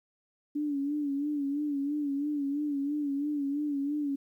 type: tone with vibrato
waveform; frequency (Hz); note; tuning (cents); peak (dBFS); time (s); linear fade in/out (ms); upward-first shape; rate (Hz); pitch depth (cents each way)
sine; 287.6; D4; -36; -28; 0.55-4.16; 10; sine; 3; 68
effects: 11-bit